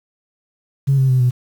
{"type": "tone with pitch steps", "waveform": "sine", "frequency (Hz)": [137.4, 132.87, 128.5, 124.26], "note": ["C#3", "C3", "C3", "B2"], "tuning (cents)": [-15, 27, -31, 11], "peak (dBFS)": -10, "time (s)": [0.87, 1.31], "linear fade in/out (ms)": 20, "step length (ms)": 110, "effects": ["tanh soft clip ceiling -7 dBFS", "7-bit"]}